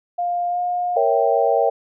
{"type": "tone with pitch glide", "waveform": "sine", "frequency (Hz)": [703, 712.8], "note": ["F5", "F5"], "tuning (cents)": [11, 35], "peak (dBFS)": -19, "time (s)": [0.18, 0.98], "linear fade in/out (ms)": 10, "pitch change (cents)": 24, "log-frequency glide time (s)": [0.49, 0.59]}
{"type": "chord", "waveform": "sine", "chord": "A# diminished seventh", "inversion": "none", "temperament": "equal", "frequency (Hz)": [466.2, 554.4, 659.3, 784], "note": ["A#4", "C#5", "E5", "G5"], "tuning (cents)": [0, 0, 0, 0], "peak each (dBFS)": -20, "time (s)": [0.96, 1.7], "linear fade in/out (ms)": 10}
{"effects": []}